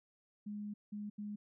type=tone bursts at uneven times; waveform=sine; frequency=207.7 Hz; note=G#3; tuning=in tune; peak=-40 dBFS; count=3; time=0.46-0.74 / 0.92-1.1 / 1.18-1.36 s; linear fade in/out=10 ms; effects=none